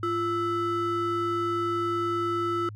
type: ring-modulated tone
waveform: triangle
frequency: 830.6 Hz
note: G#5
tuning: in tune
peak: -20 dBFS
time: 0.03-2.69 s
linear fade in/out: 2 ms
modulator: 485 Hz
effects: added 105 Hz sine -38 dBFS peak until 2.75 s